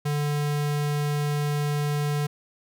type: tone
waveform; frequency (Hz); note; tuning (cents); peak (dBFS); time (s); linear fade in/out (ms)
square; 146.83; D3; 0; -24; 0.05-2.27; 10
effects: none